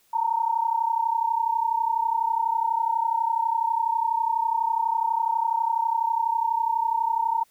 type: tone pair together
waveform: sine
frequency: 900.2 / 932.3 Hz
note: A5 / A#5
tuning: +39 / 0 cents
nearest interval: minor second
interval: 61 cents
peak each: -24 dBFS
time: 0.13-7.44 s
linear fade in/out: 10 ms
effects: white hiss -63 dBFS RMS until 7.5 s